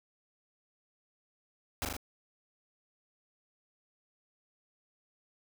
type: noise with echo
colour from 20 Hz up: pink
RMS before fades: -34 dBFS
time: 1.82-1.85 s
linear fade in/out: 0 ms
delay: 39 ms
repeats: 3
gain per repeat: -2 dB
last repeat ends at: 1.967 s
effects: none